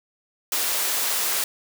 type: high-pass noise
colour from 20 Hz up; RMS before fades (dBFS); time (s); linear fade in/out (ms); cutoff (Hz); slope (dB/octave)
white; -24; 0.52-1.44; 2; 380; 12
effects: none